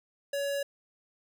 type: tone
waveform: square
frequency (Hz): 563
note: C#5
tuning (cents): +27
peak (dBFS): -30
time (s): 0.33-0.63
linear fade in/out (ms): 5
effects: none